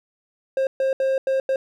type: tone bursts at uneven times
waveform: triangle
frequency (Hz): 533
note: C5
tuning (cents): +32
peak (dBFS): -16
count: 5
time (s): 0.57-0.67 / 0.8-0.93 / 1-1.18 / 1.27-1.4 / 1.49-1.56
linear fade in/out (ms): 2
effects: none